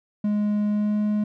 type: tone with pitch glide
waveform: triangle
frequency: 208.4 to 210.1 Hz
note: G#3 to G#3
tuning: +6 to +20 cents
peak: -18 dBFS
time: 0.24-1.24 s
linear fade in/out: 5 ms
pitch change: +14 cents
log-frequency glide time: 0.69-0.97 s
effects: none